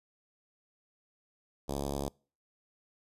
5% pulse tone with notch filter, 70.2 Hz, C#2, 22 cents sharp, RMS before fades -35 dBFS, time 1.68-2.09 s, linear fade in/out 10 ms, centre 2000 Hz, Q 0.51, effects noise-tail reverb RT60 0.4 s tail -26 dB re dry + resampled to 32000 Hz

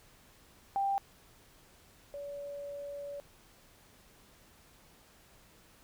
sine tone pair in turn, 790 / 570.5 Hz, G5 / C#5, +13 / +50 cents, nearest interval tritone, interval 563 cents, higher first, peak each -28 / -39 dBFS, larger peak first, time 0.76-0.98 / 2.14-3.2 s, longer second, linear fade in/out 0 ms, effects pink hiss -61 dBFS RMS until 5.83 s

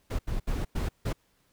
brown noise bursts at uneven times, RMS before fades -29 dBFS, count 5, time 0.1-0.19 / 0.27-0.4 / 0.47-0.65 / 0.75-0.89 / 1.05-1.13 s, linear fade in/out 10 ms, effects pink hiss -69 dBFS RMS until 1.52 s

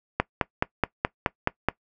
click train, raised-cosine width 0.5 ms, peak -5 dBFS, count 8, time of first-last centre 0.2-1.686 s, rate 4.71 Hz, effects noise-tail reverb RT60 0.1 s tail -21 dB re dry

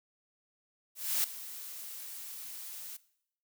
blue noise with ADSR envelope, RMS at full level -28 dBFS, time 0.95-2.97 s, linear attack 290 ms, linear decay 3 ms, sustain -16 dB, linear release 8 ms, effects noise-tail reverb RT60 0.7 s tail -19 dB re dry

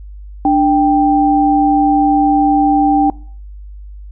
sine tone pair together, 294.6 / 786 Hz, D4 / G5, +6 / +4 cents, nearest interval octave + perfect fourth, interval 1698 cents, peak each -11 dBFS, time 0.45-3.1 s, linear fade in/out 2 ms, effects noise-tail reverb RT60 0.5 s tail -23 dB re dry + added 50 Hz sine -29 dBFS peak until 4.11 s

